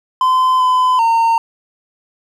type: tone with pitch steps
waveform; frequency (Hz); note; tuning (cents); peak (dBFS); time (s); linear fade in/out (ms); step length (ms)
triangle; 1026 / 1014 / 915; C6 / B5 / A#5; -34 / +45 / -32; -8; 0.21-1.38; 2; 390
effects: none